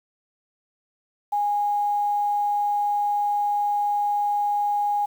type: tone with quantisation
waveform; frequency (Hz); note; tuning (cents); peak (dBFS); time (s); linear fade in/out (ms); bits
sine; 823; G#5; -16; -20; 1.32-5.06; 10; 8
effects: none